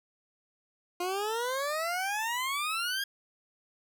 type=exponential sweep; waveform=20% pulse; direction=up; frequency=349.2 to 1642 Hz; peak=-25 dBFS; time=1-3.04 s; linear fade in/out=5 ms; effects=none